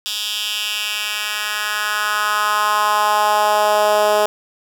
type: tone with high-pass filter sweep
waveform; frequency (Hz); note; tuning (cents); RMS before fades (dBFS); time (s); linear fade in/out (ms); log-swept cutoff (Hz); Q
10% pulse; 210; G#3; +19; -18; 0.06-4.26; 0; 3700 to 530; 2.5
effects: none